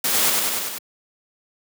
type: noise with echo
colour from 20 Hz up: white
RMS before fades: -21 dBFS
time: 0.04-0.3 s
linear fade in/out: 5 ms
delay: 97 ms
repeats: 5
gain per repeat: -2 dB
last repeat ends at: 0.785 s
effects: high-pass 150 Hz 12 dB/octave